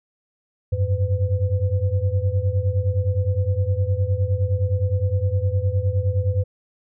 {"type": "tone cluster", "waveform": "sine", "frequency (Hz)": [91, 100.7, 505], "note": ["F#2", "G2", "B4"], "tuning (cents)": [-28, 47, 39], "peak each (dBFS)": [-21, -21, -29], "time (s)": [0.72, 6.44], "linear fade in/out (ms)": 10, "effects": []}